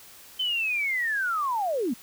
sine linear sweep, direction down, 3086 to 207.7 Hz, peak -24 dBFS, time 0.39-1.94 s, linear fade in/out 10 ms, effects white hiss -49 dBFS RMS until 2.02 s

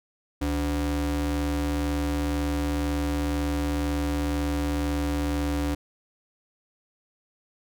square ring-modulated tone, 110 Hz, A2, in tune, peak -22 dBFS, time 0.41-5.75 s, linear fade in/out 10 ms, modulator 179 Hz, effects none

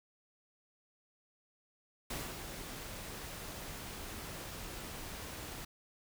pink noise with ADSR envelope, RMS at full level -39 dBFS, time 2.1-5.65 s, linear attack 5 ms, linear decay 230 ms, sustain -6 dB, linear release 6 ms, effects none

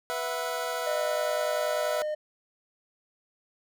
25% pulse chord, B suspended fourth, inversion none, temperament equal with one note detuned, 493.9 / 659.3 / 734 Hz, B4 / E5 / F#5, 0 / 0 / -14 cents, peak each -30 / -29 / -33 dBFS, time 0.1-2.02 s, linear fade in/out 0 ms
triangle tone, 609 Hz, D#5, 37 cents flat, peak -26 dBFS, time 0.86-2.15 s, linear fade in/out 10 ms
effects none

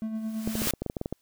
triangle tone with tremolo, 220 Hz, A3, in tune, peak -26 dBFS, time 0.02-0.66 s, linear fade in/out 0 ms, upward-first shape sine, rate 9.1 Hz, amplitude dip 45%
white noise with exponential growth, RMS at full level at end -26 dBFS, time 0.15-0.71 s, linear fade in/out 1 ms, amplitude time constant 120 ms
clicks, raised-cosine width 2 ms, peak -17 dBFS, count 12, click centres 0.475 / 0.554 / 0.619 / 0.672 / 0.737 / 0.82 / 0.863 / 0.899 / 0.968 / 1.014 / 1.059 / 1.126 s
effects white hiss -71 dBFS RMS until 1.21 s

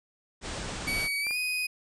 pink low-pass noise, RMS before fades -36 dBFS, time 0.41-1.09 s, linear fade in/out 50 ms, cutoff 9100 Hz, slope 96 dB/octave
35% pulse tone with pitch glide, 2263 to 2496 Hz, C#7 to D#7, +35 to +5 cents, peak -26 dBFS, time 0.87-1.67 s, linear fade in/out 10 ms, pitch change +170 cents, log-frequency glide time 1.2-1.37 s
clicks, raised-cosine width 0.5 ms, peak -27 dBFS, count 2, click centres 1.268 / 1.309 s
effects resampled to 32000 Hz

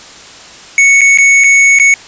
square tone with dropouts, 2217 Hz, C#7, in tune, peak -4 dBFS, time 0.78-1.94 s, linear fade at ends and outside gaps 1 ms, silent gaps 1.009-1.015 / 1.175-1.185 / 1.438-1.442 / 1.788-1.798 s, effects white hiss -33 dBFS RMS until 2.07 s + resampled to 16000 Hz

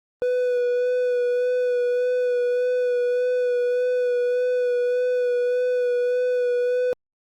triangle tone with vibrato, 493.9 Hz, B4, in tune, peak -17 dBFS, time 0.22-6.93 s, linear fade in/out 0 ms, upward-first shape sine, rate 1.7 Hz, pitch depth 19 cents each way, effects Opus 24 kbps

